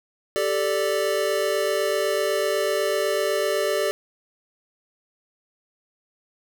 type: chord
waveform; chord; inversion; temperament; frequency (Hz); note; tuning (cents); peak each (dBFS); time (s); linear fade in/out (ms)
square; G suspended second; none; equal; 392 / 440 / 587.3; G4 / A4 / D5; 0 / 0 / 0; -27 / -27 / -25; 0.36-3.91; 0
effects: none